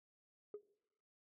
sine tone with exponential decay, 416.3 Hz, G#4, 4 cents sharp, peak -39 dBFS, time 0.54-0.63 s, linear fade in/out 2 ms, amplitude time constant 19 ms, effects noise-tail reverb RT60 0.8 s tail -20 dB re dry + tanh soft clip ceiling -41 dBFS

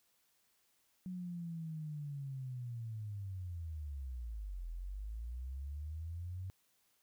sine linear two-way sweep, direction down then up, 185 to 41.06 to 94.8 Hz, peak -40 dBFS, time 1.06-6.5 s, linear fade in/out 0 ms, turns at 4.68 s, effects white hiss -75 dBFS RMS until 7.02 s

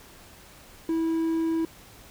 triangle tone, 326.3 Hz, E4, 18 cents flat, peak -21 dBFS, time 0.89-1.65 s, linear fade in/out 2 ms, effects pink hiss -50 dBFS RMS until 2.1 s

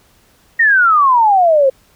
sine exponential sweep, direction down, 1890 to 518 Hz, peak -7 dBFS, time 0.59-1.7 s, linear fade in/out 10 ms, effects pink hiss -52 dBFS RMS until 1.95 s

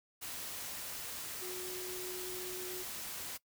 sine tone in noise, 365.9 Hz, F#4, 19 cents flat, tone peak -43 dBFS, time 1.41-2.84 s, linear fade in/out 20 ms, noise white, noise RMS -43 dBFS, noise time 0.21-3.38 s, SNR -3 dB, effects noise-tail reverb RT60 0.1 s tail -20 dB re dry

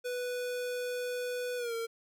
square tone with pitch glide, 493.9 to 458.2 Hz, B4 to A#4, 0 to -30 cents, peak -34 dBFS, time 0.04-1.87 s, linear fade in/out 20 ms, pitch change -130 cents, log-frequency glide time 1.57-1.74 s, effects none

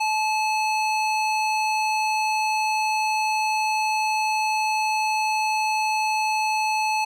square tone with band-pass filter, 864 Hz, A5, 32 cents flat, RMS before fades -23 dBFS, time 0-7.05 s, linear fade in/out 10 ms, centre 2400 Hz, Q 0.56, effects none

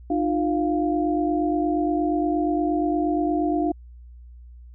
sine tone cluster, 303.7 / 352.2 / 698 Hz, D#4 / F4 / F5, -42 / +15 / -1 cents, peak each -22 / -26 / -26 dBFS, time 0.1-3.72 s, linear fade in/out 5 ms, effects added 60 Hz sine -41 dBFS peak until 4.74 s

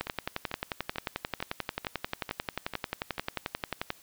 two click trains, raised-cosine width 0.3 ms, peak -19 / -14 dBFS, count 8 / 45, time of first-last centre 0.07-3.181 / 0.01-3.904 s, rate 2.25 / 11.3 Hz, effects white hiss -57 dBFS RMS until 4.02 s

